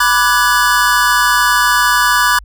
square chord, G# half-diminished seventh, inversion first, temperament equal with one note detuned, 987.8 / 1174.7 / 1480 / 1685.4 Hz, B5 / D6 / F#6 / G#6, 0 / 0 / 0 / +25 cents, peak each -16 dBFS, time 0-2.39 s, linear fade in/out 5 ms, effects added 50 Hz sine -33 dBFS peak until 2.44 s

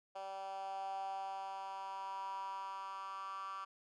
10% pulse tone with high-pass filter sweep, 193.6 Hz, G3, 21 cents flat, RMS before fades -44 dBFS, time 0.15-3.65 s, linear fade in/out 10 ms, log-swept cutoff 670 to 1200 Hz, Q 7.5, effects low-pass 6000 Hz 12 dB/octave

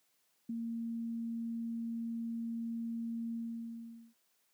sine tone with ADSR envelope, 230.4 Hz, A#3, 20 cents flat, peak -33 dBFS, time 0.49-4.14 s, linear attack 6 ms, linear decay 12 ms, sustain -2 dB, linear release 800 ms, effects white hiss -75 dBFS RMS until 4.53 s + high-pass 150 Hz 12 dB/octave

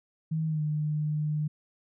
sine tone with pitch glide, 158.9 to 151.46 Hz, D#3 to D#3, +37 to -46 cents, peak -26 dBFS, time 0.31-1.48 s, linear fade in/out 10 ms, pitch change -83 cents, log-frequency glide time 0.47-0.62 s, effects none

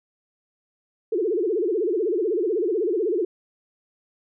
sine tone with vibrato, 392 Hz, G4, in tune, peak -20 dBFS, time 1.12-3.25 s, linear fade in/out 5 ms, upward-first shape sine, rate 16 Hz, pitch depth 270 cents each way, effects none

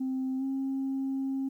sine tone with pitch glide, 261.6 to 268.8 Hz, C4 to C4, 0 to +47 cents, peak -27 dBFS, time 0-1.49 s, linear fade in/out 10 ms, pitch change +47 cents, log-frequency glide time 0.38-0.43 s, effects tanh soft clip ceiling -26 dBFS + 11-bit

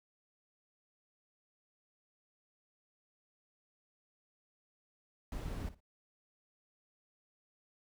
brown noise with echo, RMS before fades -40 dBFS, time 5.32-5.69 s, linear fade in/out 2 ms, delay 57 ms, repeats 2, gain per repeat -15 dB, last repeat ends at 5.804 s, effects none

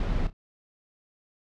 brown noise with echo, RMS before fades -26 dBFS, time 0-0.27 s, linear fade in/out 2 ms, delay 30 ms, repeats 2, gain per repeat -14 dB, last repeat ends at 0.33 s, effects low-pass 4000 Hz 12 dB/octave

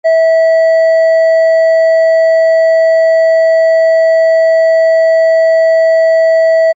sine tone with hard clipping, 651 Hz, E5, 22 cents flat, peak -6 dBFS, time 0.04-6.73 s, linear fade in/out 20 ms, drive 4 dB, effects MP3 32 kbps

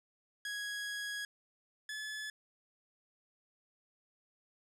sawtooth tone pair in turn, 1661.2 / 1719.9 Hz, G#6 / A6, 0 / -40 cents, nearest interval minor second, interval 60 cents, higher second, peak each -34 / -36 dBFS, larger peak first, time 0.45-1.25 / 1.89-2.3 s, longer first, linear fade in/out 2 ms, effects low-pass 10000 Hz 12 dB/octave

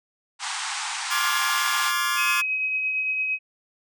pink band-pass noise, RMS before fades -30 dBFS, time 0.39-1.93 s, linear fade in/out 50 ms, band 770 to 9300 Hz, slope 96 dB/octave
sawtooth chord, D half-diminished seventh, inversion third, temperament just, 1057.2 / 1174.7 / 1409.6 / 1691.5 Hz, C6 / D6 / F6 / Ab6, +18 / 0 / +16 / +31 cents, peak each -24 dBFS, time 1.1-2.42 s, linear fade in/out 20 ms
sine tone with tremolo, 2537 Hz, D#7, 33 cents sharp, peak -21 dBFS, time 2.16-3.39 s, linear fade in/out 50 ms, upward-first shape triangle, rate 8.8 Hz, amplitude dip 35%
effects none

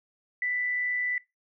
sine tone with amplitude modulation, 1983 Hz, B6, 7 cents sharp, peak -25 dBFS, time 0.42-1.18 s, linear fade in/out 2 ms, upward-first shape sine, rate 123 Hz, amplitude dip 25%, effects noise-tail reverb RT60 0.2 s tail -20 dB re dry

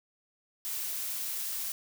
blue noise, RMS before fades -35 dBFS, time 0.65-1.72 s, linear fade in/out 0 ms, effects none

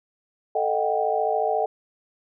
sine tone cluster, 441.4 / 620 / 731 / 785 Hz, A4 / D#5 / F#5 / G5, +5 / -6 / -21 / +2 cents, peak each -26 dBFS, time 0.55-1.66 s, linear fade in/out 5 ms, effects none

